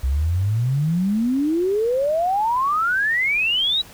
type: exponential sweep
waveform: sine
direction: up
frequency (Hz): 62.7 to 3951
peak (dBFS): -17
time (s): 0.03-3.82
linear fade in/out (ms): 10
effects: pink hiss -44 dBFS RMS until 3.93 s